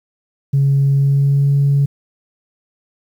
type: tone with pitch glide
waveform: sine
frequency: 138.59 to 140.69 Hz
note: C#3 to C#3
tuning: 0 to +26 cents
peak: -9 dBFS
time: 0.53-1.86 s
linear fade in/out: 10 ms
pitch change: +26 cents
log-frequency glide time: 0.93-1.53 s
effects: tanh soft clip ceiling -7 dBFS + 8-bit

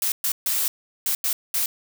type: noise bursts at uneven times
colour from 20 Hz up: blue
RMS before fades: -23 dBFS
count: 6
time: 0.02-0.12 / 0.24-0.32 / 0.46-0.68 / 1.06-1.15 / 1.24-1.33 / 1.54-1.66 s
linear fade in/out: 2 ms
effects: none

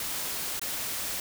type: noise with dropouts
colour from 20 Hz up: white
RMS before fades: -33 dBFS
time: 0-1.2 s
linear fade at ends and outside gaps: 2 ms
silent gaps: 0.595-0.615 s
effects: none

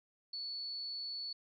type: tone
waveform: sine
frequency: 4435 Hz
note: C#8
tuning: in tune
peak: -39 dBFS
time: 0.33-1.33 s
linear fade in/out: 5 ms
effects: none

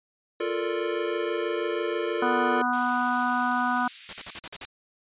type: chord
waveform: square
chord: Bb major seventh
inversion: second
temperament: equal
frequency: 349.2 / 440 / 466.2 / 587.3 Hz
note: F4 / A4 / Bb4 / D5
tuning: 0 / 0 / 0 / 0 cents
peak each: -31 / -31 / -33 / -36 dBFS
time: 0.4-2.62 s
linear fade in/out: 5 ms
type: harmonic tone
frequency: 246.9 Hz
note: B3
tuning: in tune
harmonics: 1 / 3 / 4 / 5 / 6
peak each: -29 / -29 / -29 / -29 / -29 dBFS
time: 2.22-3.88 s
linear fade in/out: 5 ms
type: high-pass noise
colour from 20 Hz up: white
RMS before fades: -39 dBFS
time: 2.72-4.4 s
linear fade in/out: 20 ms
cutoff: 2000 Hz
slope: 24 dB/octave
type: noise bursts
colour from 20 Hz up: white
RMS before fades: -34 dBFS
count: 7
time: 4.09-4.651 s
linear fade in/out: 0 ms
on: 39 ms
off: 48 ms
effects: resampled to 8000 Hz

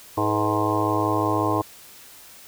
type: harmonic tone with a mistuned harmonic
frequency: 105.6 Hz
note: G#2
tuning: 29 cents sharp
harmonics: 1 / 3 / 4 / 5 / 6 / 7 / 8 / 9 / 10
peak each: -28 / -25 / -29 / -31 / -30 / -31 / -30 / -30 / -26 dBFS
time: 0.17-1.62 s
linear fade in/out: 10 ms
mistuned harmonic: 5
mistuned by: -100 cents
effects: white hiss -46 dBFS RMS until 2.47 s

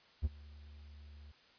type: tone with ADSR envelope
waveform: triangle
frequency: 73.42 Hz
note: D2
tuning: in tune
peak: -25 dBFS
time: 0.22-1.32 s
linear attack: 31 ms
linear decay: 29 ms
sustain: -24 dB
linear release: 10 ms
effects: white hiss -64 dBFS RMS until 1.58 s + resampled to 11025 Hz

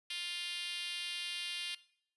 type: tone with high-pass filter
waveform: 5% pulse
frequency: 350.8 Hz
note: F4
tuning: 8 cents sharp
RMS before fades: -40 dBFS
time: 0.1-1.75 s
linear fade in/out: 5 ms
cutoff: 2900 Hz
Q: 2.3
effects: noise-tail reverb RT60 0.6 s tail -18 dB re dry + resampled to 24000 Hz

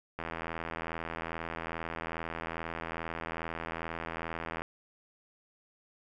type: click train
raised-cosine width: 0.5 ms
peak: -21 dBFS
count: 366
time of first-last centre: 0.19-4.62 s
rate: 82.4 Hz
effects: none

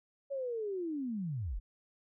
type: linear sweep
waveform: sine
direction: down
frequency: 564 to 31 Hz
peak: -34 dBFS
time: 0.3-1.6 s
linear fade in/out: 20 ms
effects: none

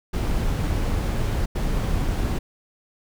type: noise bursts at uneven times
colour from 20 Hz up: brown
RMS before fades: -23 dBFS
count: 2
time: 0.13-1.46 / 1.55-2.39 s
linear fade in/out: 10 ms
effects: none

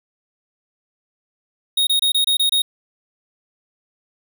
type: tone bursts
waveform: square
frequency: 3740 Hz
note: A#7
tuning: 5 cents sharp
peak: -15 dBFS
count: 7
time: 1.77-2.62 s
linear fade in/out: 5 ms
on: 100 ms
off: 25 ms
effects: none

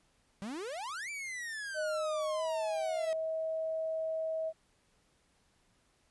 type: exponential two-way sweep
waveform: 45% pulse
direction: up then down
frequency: 188.6 to 2357 to 633 Hz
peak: -38 dBFS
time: 0.42-3.13 s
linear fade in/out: 0 ms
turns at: 1.1 s
type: tone with pitch glide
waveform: sine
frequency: 619 to 641.2 Hz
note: D#5 to E5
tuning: -9 to -48 cents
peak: -32 dBFS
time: 1.74-4.53 s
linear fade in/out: 50 ms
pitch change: +61 cents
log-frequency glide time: 2.34-2.43 s
effects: pink hiss -71 dBFS RMS until 6.1 s + resampled to 24000 Hz

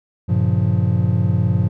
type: chord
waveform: triangle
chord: G half-diminished seventh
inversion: none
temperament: just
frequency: 98 / 117.6 / 141.12 / 176.4 Hz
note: G2 / Bb2 / Db3 / F3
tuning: 0 / +16 / +31 / +18 cents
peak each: -16 / -17 / -22 / -19 dBFS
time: 0.28-1.69 s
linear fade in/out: 20 ms
effects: none

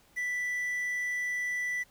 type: tone with quantisation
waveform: triangle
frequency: 1975.5 Hz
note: B6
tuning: in tune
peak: -28 dBFS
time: 0.16-1.84 s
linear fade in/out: 20 ms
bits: 9
effects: pink hiss -63 dBFS RMS until 1.9 s

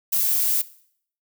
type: noise with high-pass filter sweep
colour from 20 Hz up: violet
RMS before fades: -21 dBFS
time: 0.12-0.62 s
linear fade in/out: 10 ms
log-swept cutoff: 490 to 240 Hz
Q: 6
effects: noise-tail reverb RT60 0.6 s tail -18 dB re dry

